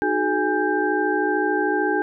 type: tone cluster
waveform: sine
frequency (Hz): 306.9 / 369.2 / 422.6 / 824 / 1574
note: D#4 / F#4 / G#4 / G#5 / G6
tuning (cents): -24 / -4 / +30 / -14 / +7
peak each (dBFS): -25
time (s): 0.02-2.02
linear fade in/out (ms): 0
effects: none